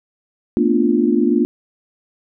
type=chord; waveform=sine; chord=B half-diminished seventh; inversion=third; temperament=equal with one note detuned; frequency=225.7 / 246.9 / 293.7 / 349.2 Hz; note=A3 / B3 / D4 / F4; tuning=+44 / 0 / 0 / 0 cents; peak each=-18 dBFS; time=0.57-1.45 s; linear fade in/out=0 ms; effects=none